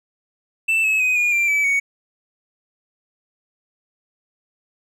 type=tone with pitch steps; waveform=triangle; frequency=2657 / 2581 / 2508 / 2436 / 2367 / 2300 / 2234 Hz; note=E7 / E7 / D#7 / D#7 / D7 / D7 / C#7; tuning=+13 / -37 / +13 / -37 / +13 / -37 / +13 cents; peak=-14 dBFS; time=0.68-1.8 s; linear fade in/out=10 ms; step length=160 ms; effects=none